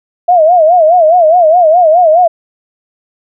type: tone with vibrato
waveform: sine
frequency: 670 Hz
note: E5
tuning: 28 cents sharp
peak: -3 dBFS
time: 0.28-2.28 s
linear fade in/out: 10 ms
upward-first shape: sine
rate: 4.8 Hz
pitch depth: 150 cents each way
effects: none